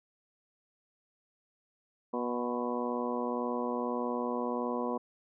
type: harmonic tone with a mistuned harmonic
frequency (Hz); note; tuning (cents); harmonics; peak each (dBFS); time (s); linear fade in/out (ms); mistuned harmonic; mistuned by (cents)
121.7; B2; -25; 2 / 3 / 4 / 5 / 6 / 7 / 8 / 9; -35 / -39 / -36 / -41 / -42 / -47 / -38 / -44; 2.13-4.98; 10; 8; +34
effects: none